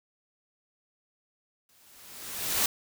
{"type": "noise with exponential growth", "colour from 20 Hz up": "white", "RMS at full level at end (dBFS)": -24, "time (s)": [1.69, 2.66], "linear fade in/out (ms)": 2, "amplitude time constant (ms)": 210, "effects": []}